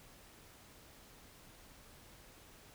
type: silence
effects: pink hiss -59 dBFS RMS until 2.74 s